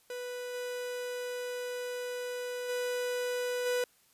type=tone with level steps; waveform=45% pulse; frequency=493.9 Hz; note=B4; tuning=in tune; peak=-37 / -35 / -31 / -28 dBFS; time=0.1-3.84 s; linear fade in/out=2 ms; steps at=0.53 / 2.68 / 3.65 s; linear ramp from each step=20 ms; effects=white hiss -66 dBFS RMS until 4.13 s + resampled to 32000 Hz